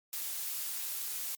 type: noise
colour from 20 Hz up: blue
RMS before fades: -37 dBFS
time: 0.13-1.35 s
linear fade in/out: 0 ms
effects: MP3 96 kbps